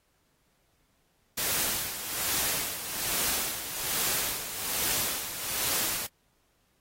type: noise with tremolo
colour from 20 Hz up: white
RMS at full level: -28 dBFS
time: 1.37-6.07 s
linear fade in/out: 10 ms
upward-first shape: sine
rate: 1.2 Hz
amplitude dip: 65%
effects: pink hiss -71 dBFS RMS until 6.8 s + AAC 48 kbps